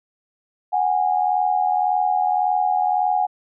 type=tone pair together; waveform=sine; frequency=738.2 / 820 Hz; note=F#5 / G#5; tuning=-4 / -22 cents; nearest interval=major second; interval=182 cents; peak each=-19 / -20 dBFS; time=0.72-3.27 s; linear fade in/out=20 ms; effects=none